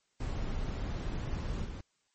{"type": "noise with level steps", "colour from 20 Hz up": "brown", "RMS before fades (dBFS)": [-35, -40], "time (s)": [0.2, 1.81], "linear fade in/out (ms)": 5, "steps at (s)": 1.64, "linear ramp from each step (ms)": 20, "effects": ["white hiss -75 dBFS RMS until 2.14 s", "MP3 32 kbps"]}